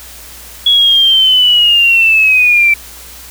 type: linear sweep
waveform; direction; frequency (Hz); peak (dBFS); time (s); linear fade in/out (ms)
sine; down; 3368 to 2326; -5; 0.66-2.74; 5
effects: added 60 Hz sine -38 dBFS peak until 3.3 s + white hiss -33 dBFS RMS until 3.3 s